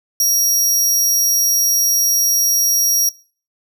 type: tone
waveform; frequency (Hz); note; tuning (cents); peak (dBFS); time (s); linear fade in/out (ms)
sawtooth; 5660; F8; +22; -10; 0.2-3.09; 2
effects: noise-tail reverb RT60 0.4 s tail -20 dB re dry